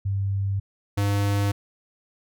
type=tone pair in turn; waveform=sine / square; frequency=98.4 / 100.99 Hz; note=G2 / G#2; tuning=+7 / -48 cents; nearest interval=unison; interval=45 cents; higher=second; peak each=-22 / -21 dBFS; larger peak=second; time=0.05-0.6 / 0.97-1.52 s; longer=neither; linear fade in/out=10 ms; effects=none